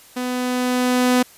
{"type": "tone with level ramp", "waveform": "sawtooth", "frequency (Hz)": 250, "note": "B3", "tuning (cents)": 21, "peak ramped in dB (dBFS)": [-19, -9], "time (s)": [0.16, 1.23], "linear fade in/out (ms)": 10, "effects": ["white hiss -47 dBFS RMS until 1.37 s", "resampled to 32000 Hz"]}